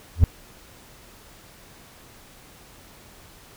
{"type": "tone with exponential growth", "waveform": "triangle", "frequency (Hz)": 83.7, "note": "E2", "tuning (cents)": 27, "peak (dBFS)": -4, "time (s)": [0.15, 0.24], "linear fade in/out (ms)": 0, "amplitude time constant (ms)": 18, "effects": ["pink hiss -49 dBFS RMS until 3.56 s"]}